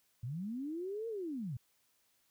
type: linear two-way sweep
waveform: sine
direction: up then down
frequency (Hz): 108.6 to 466.2 to 108.6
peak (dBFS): -37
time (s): 0.23-1.57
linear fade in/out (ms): 5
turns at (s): 1.08
effects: white hiss -74 dBFS RMS until 2.3 s